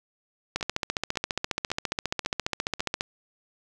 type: two click trains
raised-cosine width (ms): 0.2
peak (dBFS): -21 / -9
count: 5 / 37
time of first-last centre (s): 0.61-2.796 / 0.56-3.009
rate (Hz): 1.83 / 14.7
effects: none